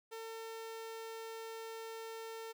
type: tone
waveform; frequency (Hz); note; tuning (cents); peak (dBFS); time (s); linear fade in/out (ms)
sawtooth; 450; A4; +39; -40; 0.11-2.53; 20
effects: none